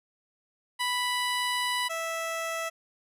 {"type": "tone pair in turn", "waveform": "15% pulse", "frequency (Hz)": [987.8, 657.2], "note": ["B5", "E5"], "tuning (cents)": [0, -5], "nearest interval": "perfect fifth", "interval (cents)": 705, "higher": "first", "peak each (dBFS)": [-20, -24], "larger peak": "first", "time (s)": [[0.79, 1.89], [1.89, 2.7]], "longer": "first", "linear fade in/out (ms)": 20, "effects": ["resampled to 32000 Hz"]}